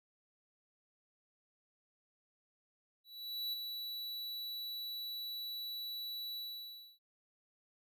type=tone with ADSR envelope; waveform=square; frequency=3940 Hz; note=B7; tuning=5 cents flat; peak=-36 dBFS; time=3.04-6.99 s; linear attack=490 ms; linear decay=12 ms; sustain=-5 dB; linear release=620 ms; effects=none